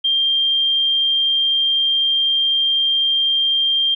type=tone; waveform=sine; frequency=3186 Hz; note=G7; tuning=27 cents sharp; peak=-14 dBFS; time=0.04-3.95 s; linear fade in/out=10 ms; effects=none